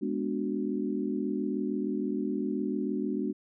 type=chord; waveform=sine; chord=G# half-diminished seventh; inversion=none; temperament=equal; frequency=207.7 / 246.9 / 293.7 / 370 Hz; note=G#3 / B3 / D4 / F#4; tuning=0 / 0 / 0 / 0 cents; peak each=-33 / -34 / -33 / -35 dBFS; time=0.01-3.33 s; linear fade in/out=20 ms; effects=none